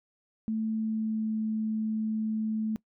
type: tone with pitch glide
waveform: sine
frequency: 220.2 to 218.2 Hz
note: A3 to A3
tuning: +2 to -14 cents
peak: -27 dBFS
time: 0.48-2.76 s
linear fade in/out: 0 ms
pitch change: -16 cents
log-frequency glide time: 0.71-1.38 s
effects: noise-tail reverb RT60 0.1 s tail -21 dB re dry